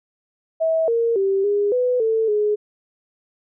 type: tone with pitch steps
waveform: sine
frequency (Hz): 647 / 463.3 / 389.7 / 408.7 / 498.1 / 445.5 / 419.4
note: E5 / A#4 / G4 / G#4 / B4 / A4 / G#4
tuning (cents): -32 / -11 / -10 / -28 / +15 / +22 / +17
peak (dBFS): -16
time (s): 0.6-2.56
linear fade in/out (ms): 20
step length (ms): 280
effects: none